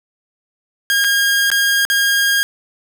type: tone with dropouts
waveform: sawtooth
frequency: 1622 Hz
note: G#6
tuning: 41 cents flat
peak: -9 dBFS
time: 0.9-2.43 s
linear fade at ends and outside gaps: 0 ms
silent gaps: 1.041-1.045 / 1.502-1.516 / 1.851-1.9 s
effects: none